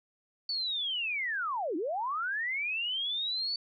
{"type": "linear two-way sweep", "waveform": "sine", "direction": "down then up", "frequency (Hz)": [4532, 289.9, 4532], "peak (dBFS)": -30, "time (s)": [0.49, 3.56], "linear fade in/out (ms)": 2, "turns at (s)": 1.76, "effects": []}